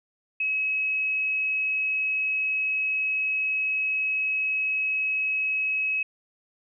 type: tone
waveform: sine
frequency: 2562 Hz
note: E7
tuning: 50 cents flat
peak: -23 dBFS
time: 0.4-6.03 s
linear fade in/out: 5 ms
effects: none